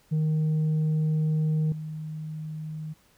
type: tone with level steps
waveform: sine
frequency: 155.56 Hz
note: D#3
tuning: in tune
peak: -19 / -32 dBFS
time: 0.11-2.94 s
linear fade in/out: 20 ms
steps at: 1.72 s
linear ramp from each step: 2 ms
effects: tanh soft clip ceiling -21 dBFS + pink hiss -62 dBFS RMS until 3.17 s